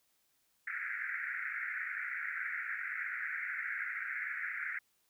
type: band-pass noise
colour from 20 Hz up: white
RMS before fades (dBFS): -39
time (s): 0.67-4.79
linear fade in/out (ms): 5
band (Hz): 1400 to 2200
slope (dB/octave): 96
effects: white hiss -75 dBFS RMS until 5.09 s